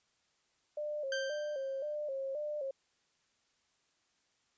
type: tone with vibrato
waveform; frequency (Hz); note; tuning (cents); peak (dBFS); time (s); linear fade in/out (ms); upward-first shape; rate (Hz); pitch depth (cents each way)
sine; 568; C#5; +42; -35; 0.77-2.71; 5; square; 1.9; 88
type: tone with exponential decay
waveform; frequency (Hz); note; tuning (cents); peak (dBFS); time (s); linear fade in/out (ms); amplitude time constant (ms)
sawtooth; 1568; G6; 0; -30; 1.12-1.95; 2; 180
effects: white hiss -75 dBFS RMS until 4.57 s + resampled to 16000 Hz